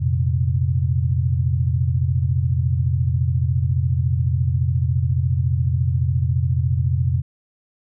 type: chord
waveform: sine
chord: F suspended fourth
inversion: none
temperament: equal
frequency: 87.31 / 116.54 / 130.81 Hz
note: F2 / Bb2 / C3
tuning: 0 / 0 / 0 cents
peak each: -20 / -23 / -20 dBFS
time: 0-7.22 s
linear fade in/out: 20 ms
effects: none